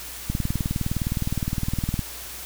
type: click train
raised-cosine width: 5 ms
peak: -12 dBFS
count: 34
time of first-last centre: 0.3-1.992 s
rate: 19.5 Hz
effects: added 60 Hz sine -45 dBFS peak until 2.45 s + white hiss -37 dBFS RMS until 2.45 s